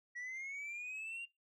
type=linear sweep; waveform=sine; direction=up; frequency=1921 to 2794 Hz; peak=-39 dBFS; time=0.15-1.26 s; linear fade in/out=20 ms; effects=noise-tail reverb RT60 0.2 s tail -22 dB re dry + tanh soft clip ceiling -41 dBFS